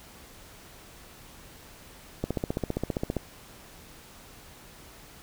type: click train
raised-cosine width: 2 ms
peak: -14 dBFS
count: 15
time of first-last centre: 2.24-3.167 s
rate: 15.1 Hz
effects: pink hiss -50 dBFS RMS until 5.22 s